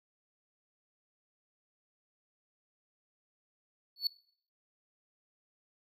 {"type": "tone with exponential growth", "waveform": "triangle", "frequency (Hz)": 4435, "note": "C#8", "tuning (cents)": 0, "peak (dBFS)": -23, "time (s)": [3.96, 4.07], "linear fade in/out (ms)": 2, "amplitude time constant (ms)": 23, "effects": ["noise-tail reverb RT60 0.6 s tail -22 dB re dry"]}